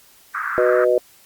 white band-pass noise, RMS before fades -25 dBFS, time 0.34-0.85 s, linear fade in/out 10 ms, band 1200 to 1600 Hz, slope 48 dB/octave
sine chord, B major, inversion second, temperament just, 370.4 / 493.9 / 617.4 Hz, F#4 / B4 / D#5, +2 / 0 / -14 cents, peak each -19 / -17 / -18 dBFS, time 0.58-0.98 s, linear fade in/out 0 ms
effects white hiss -51 dBFS RMS until 1.25 s + Opus 48 kbps

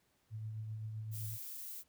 sine tone with tremolo, 109.1 Hz, A2, 14 cents flat, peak -38 dBFS, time 0.3-1.38 s, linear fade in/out 50 ms, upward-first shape triangle, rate 7.7 Hz, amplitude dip 35%
violet noise, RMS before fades -46 dBFS, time 1.11-1.84 s, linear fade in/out 50 ms
effects pink hiss -75 dBFS RMS until 1.88 s + high-pass 60 Hz 12 dB/octave

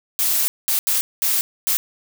blue noise bursts at uneven times, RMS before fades -19 dBFS, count 5, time 0.19-0.48 / 0.68-0.79 / 0.87-1.01 / 1.22-1.41 / 1.67-1.77 s, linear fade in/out 0 ms, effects none

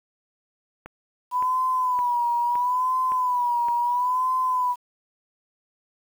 click train, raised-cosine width 0.5 ms, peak -23 dBFS, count 6, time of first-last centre 0.86-3.685 s, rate 1.77 Hz
sine tone with vibrato, 987.8 Hz, B5, in tune, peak -20 dBFS, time 1.31-4.76 s, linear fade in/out 50 ms, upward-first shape sine, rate 0.74 Hz, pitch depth 66 cents each way
effects 8-bit

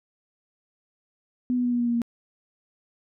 sine tone with pitch steps, 248.8 / 246.4 / 244 / 241.6 / 239.2 / 236.9 / 234.6 Hz, B3 / B3 / B3 / B3 / A#3 / A#3 / A#3, +13 / -4 / -21 / -38 / +45 / +28 / +11 cents, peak -21 dBFS, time 1.5-2.018 s, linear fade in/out 0 ms, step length 74 ms, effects none

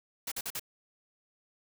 white noise bursts, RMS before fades -36 dBFS, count 4, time 0.27-0.596 s, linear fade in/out 5 ms, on 47 ms, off 46 ms, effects none

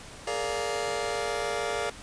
sawtooth chord, Bb dominant seventh, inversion third, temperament just, 419.5 / 466.2 / 582.7 / 699.2 Hz, Ab4 / Bb4 / D5 / F5, +17 / 0 / -14 / +2 cents, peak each -30 dBFS, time 0.27-1.9 s, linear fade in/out 5 ms, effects pink hiss -45 dBFS RMS until 2.02 s + resampled to 22050 Hz

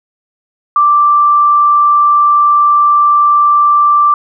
sine tone, 1174.7 Hz, D6, in tune, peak -5 dBFS, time 0.76-4.14 s, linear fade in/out 2 ms, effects none

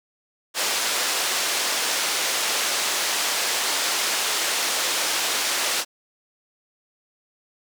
white band-pass noise, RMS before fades -24 dBFS, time 0.54-5.85 s, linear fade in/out 50 ms, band 400 to 6900 Hz, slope 12 dB/octave, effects none

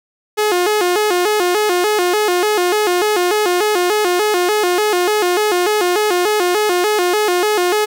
sawtooth tone with vibrato, 388.6 Hz, G4, 15 cents flat, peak -9 dBFS, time 0.37-7.86 s, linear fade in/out 20 ms, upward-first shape square, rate 3.4 Hz, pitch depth 150 cents each way, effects none

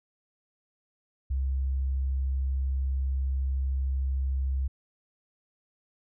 sine tone, 66.6 Hz, C2, 31 cents sharp, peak -25 dBFS, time 1.3-4.68 s, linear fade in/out 10 ms, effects none

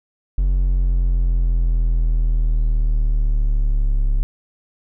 triangle exponential sweep, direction down, 46 to 34.65 Hz, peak -12 dBFS, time 0.38-4.23 s, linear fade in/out 0 ms, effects none

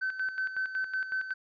triangle tone with tremolo, 1530 Hz, G6, 42 cents flat, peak -25 dBFS, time 0.01-1.34 s, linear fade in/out 20 ms, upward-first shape square, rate 5.4 Hz, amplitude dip 70%, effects tanh soft clip ceiling -24 dBFS + resampled to 11025 Hz

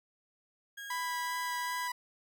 35% pulse tone, 1636 Hz, G#6, 26 cents flat, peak -40 dBFS, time 0.77-1.88 s, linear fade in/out 10 ms
30% pulse tone with vibrato, 987.8 Hz, B5, in tune, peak -31 dBFS, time 0.9-1.92 s, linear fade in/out 5 ms, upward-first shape sine, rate 2.6 Hz, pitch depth 9 cents each way
effects none

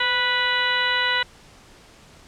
harmonic tone with a mistuned harmonic, 492.2 Hz, B4, 6 cents flat, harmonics 1 / 2 / 3 / 4 / 5 / 6 / 7 / 8, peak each -34 / -27 / -25 / -24 / -34 / -26 / -34 / -28 dBFS, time 0-1.23 s, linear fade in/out 5 ms, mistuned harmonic 1, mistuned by +52 cents, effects pink hiss -49 dBFS RMS until 2.27 s + low-pass 8000 Hz 12 dB/octave

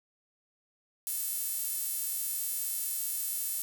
sawtooth tone with high-pass filter, 440.5 Hz, A4, 2 cents sharp, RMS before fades -34 dBFS, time 1.07-3.62 s, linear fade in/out 0 ms, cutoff 11000 Hz, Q 1.2, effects none

